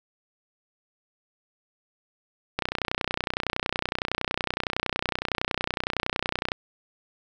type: click train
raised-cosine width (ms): 0.3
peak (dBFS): -9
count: 122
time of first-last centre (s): 2.59-6.519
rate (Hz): 30.8
effects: none